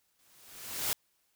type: noise with exponential growth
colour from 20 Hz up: white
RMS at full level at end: -29 dBFS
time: 0.19-0.93 s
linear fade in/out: 0 ms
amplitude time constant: 160 ms
effects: white hiss -74 dBFS RMS until 1.35 s